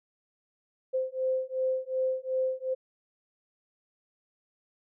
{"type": "beating tone pair", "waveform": "sine", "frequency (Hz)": [518, 520.7], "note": ["C5", "C5"], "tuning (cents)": [-17, -8], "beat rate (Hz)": 2.7, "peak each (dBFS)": [-30, -30], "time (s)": [0.93, 2.75], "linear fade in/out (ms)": 20, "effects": []}